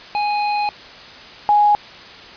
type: tone pair in turn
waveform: square / sine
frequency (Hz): 830.6 / 830.6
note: G#5 / G#5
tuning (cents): 0 / 0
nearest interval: unison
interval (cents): 0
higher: neither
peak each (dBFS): -18 / -10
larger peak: second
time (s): 0.15-0.69 / 1.49-1.75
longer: first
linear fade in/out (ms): 0
effects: white hiss -38 dBFS RMS until 2.36 s + resampled to 11025 Hz